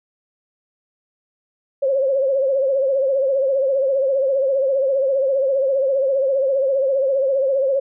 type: tone with vibrato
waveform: sine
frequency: 540 Hz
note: C#5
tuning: 45 cents flat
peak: -15 dBFS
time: 1.82-7.8 s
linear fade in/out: 10 ms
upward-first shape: triangle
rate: 15 Hz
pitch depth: 87 cents each way
effects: none